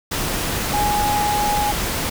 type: tone in noise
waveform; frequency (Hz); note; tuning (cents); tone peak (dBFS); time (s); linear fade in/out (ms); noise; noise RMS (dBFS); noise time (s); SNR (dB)
sine; 830.6; G#5; 0; -18; 0.73-1.72; 10; pink; -23; 0.11-2.1; +2
effects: none